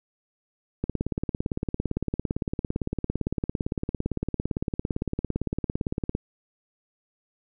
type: click train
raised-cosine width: 3 ms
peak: -13 dBFS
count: 95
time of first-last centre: 0.84-6.151 s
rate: 17.7 Hz
effects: none